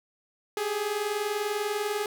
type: tone pair together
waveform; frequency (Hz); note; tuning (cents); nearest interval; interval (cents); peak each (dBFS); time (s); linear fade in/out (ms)
sawtooth; 400.9 / 421; G4 / G#4; +39 / +24; minor second; 85; -29 / -25; 0.57-2.06; 2
effects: none

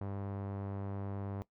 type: tone with low-pass filter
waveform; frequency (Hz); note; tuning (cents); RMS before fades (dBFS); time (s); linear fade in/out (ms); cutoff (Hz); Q
sawtooth; 99; G2; +18; -40; 0.01-1.42; 0; 970; 0.91
effects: noise-tail reverb RT60 0.1 s tail -18 dB re dry

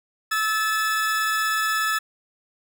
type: tone pair together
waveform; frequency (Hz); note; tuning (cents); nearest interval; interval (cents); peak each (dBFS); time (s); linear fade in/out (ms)
40% pulse; 1303 / 1731.8; E6 / A6; -20 / -28; perfect fourth; 492; -23; 0.31-1.99; 10
effects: none

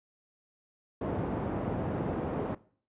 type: band-pass noise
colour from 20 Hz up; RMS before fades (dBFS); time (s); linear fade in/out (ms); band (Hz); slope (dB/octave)
pink; -33; 1.01-2.55; 5; 100 to 700; 12
effects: noise-tail reverb RT60 0.5 s tail -20 dB re dry + resampled to 8000 Hz

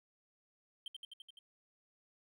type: tone with echo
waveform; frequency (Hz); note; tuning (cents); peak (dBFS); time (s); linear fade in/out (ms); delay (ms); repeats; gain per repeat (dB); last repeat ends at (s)
triangle; 3136; G7; 0; -40; 0.86-0.88; 2; 85; 6; -2; 1.39
effects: none

